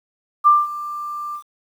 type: tone with ADSR envelope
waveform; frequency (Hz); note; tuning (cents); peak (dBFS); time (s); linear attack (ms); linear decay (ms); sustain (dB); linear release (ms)
sine; 1186; D6; +17; -7; 0.44-1.43; 29; 200; -18; 86
effects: 8-bit